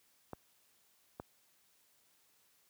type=clicks; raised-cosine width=1 ms; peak=-28 dBFS; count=2; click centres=0.333 / 1.199 s; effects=white hiss -71 dBFS RMS until 2.69 s + high-pass 60 Hz 12 dB/octave